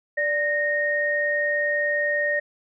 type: tone pair together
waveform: sine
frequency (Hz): 587.3 / 1854.9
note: D5 / A#6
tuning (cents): 0 / -9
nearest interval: octave + minor sixth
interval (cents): 1991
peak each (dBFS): -25 / -22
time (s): 0.17-2.4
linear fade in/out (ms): 10
effects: none